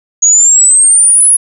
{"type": "exponential sweep", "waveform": "sine", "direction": "up", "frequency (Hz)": [6645, 10548], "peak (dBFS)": -3, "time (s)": [0.22, 1.37], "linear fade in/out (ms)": 10, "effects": []}